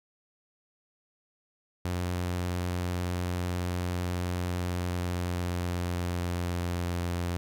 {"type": "tone with pitch glide", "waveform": "sawtooth", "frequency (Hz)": [89.1, 87.27], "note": ["F2", "F2"], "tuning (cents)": [35, -1], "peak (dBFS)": -25, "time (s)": [1.85, 7.37], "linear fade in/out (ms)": 0, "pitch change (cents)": -36, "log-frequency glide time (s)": [4.59, 7.1], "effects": []}